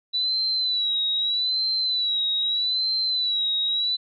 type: tone with vibrato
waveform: sine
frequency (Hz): 3951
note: B7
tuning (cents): 0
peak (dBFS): -21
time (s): 0.13-3.97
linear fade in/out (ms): 20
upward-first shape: sine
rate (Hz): 0.8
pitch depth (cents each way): 71
effects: none